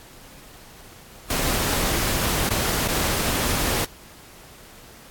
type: noise with dropouts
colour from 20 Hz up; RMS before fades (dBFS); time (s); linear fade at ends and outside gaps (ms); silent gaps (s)
pink; -23; 1.3-3.85; 5; 2.493-2.504 / 2.878-2.884
effects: pink hiss -46 dBFS RMS until 5.1 s + AAC 64 kbps